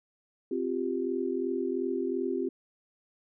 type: chord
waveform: sine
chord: C suspended fourth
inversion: none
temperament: equal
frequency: 261.6 / 349.2 / 392 Hz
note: C4 / F4 / G4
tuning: 0 / 0 / 0 cents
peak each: -33 / -32 / -32 dBFS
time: 0.51-2.49 s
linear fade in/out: 5 ms
effects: none